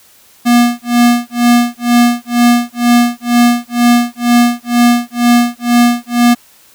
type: tone with tremolo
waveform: square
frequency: 239.9 Hz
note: A#3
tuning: 50 cents sharp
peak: -5 dBFS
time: 0.45-6.35 s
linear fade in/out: 20 ms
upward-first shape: sine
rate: 2.1 Hz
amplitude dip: 100%
effects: white hiss -45 dBFS RMS until 6.74 s